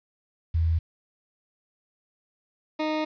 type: tone pair in turn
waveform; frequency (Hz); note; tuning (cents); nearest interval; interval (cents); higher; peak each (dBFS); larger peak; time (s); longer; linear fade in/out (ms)
sine / 20% pulse; 81.9 / 309.2; E2 / D#4; -11 / -11; octave + major seventh; 2300; second; -20; neither; 0.54-0.79 / 2.79-3.05; second; 10
effects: resampled to 11025 Hz + 9-bit